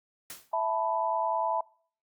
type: noise with exponential decay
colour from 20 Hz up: white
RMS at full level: -38 dBFS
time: 0.3-0.54 s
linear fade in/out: 2 ms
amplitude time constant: 51 ms
type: chord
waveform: sine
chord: E suspended fourth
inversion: none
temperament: just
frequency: 659.3 / 879 / 988.9 Hz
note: E5 / A5 / B5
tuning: 0 / -2 / +2 cents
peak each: -30 dBFS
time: 0.53-1.61 s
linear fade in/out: 5 ms
effects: noise-tail reverb RT60 0.5 s tail -24 dB re dry + Opus 48 kbps